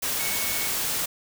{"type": "tone in noise", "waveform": "sine", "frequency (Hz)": 2215, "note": "C#7", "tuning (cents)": -2, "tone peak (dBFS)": -34, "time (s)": [0.19, 0.68], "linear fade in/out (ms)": 10, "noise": "white", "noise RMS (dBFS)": -27, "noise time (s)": [0.02, 1.06], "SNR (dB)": -10, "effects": []}